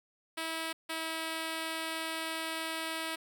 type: tone pair in turn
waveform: 5% pulse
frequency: 324.4 / 323.2 Hz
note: E4 / E4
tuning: -28 / -34 cents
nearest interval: unison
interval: 6 cents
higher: first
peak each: -23 dBFS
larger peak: neither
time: 0.37-0.73 / 0.89-3.16 s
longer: second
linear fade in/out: 10 ms
effects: none